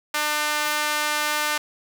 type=tone with high-pass filter; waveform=sawtooth; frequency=299.7 Hz; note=D4; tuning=35 cents sharp; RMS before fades=-24 dBFS; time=0.14-1.58 s; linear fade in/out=5 ms; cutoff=1200 Hz; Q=0.97; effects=none